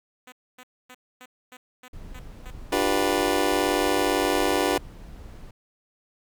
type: tone bursts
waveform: 5% pulse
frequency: 252.2 Hz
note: B3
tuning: 36 cents sharp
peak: -32 dBFS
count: 12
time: 0.27-3.754 s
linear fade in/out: 5 ms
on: 52 ms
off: 260 ms
type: noise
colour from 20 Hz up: brown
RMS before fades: -41 dBFS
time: 1.93-5.51 s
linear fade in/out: 5 ms
type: chord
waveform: 25% pulse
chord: G dominant seventh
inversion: second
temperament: just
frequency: 294 / 352.8 / 392 / 490 Hz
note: D4 / F4 / G4 / B4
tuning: +2 / +18 / 0 / -14 cents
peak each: -23 dBFS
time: 2.72-4.78 s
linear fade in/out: 5 ms
effects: none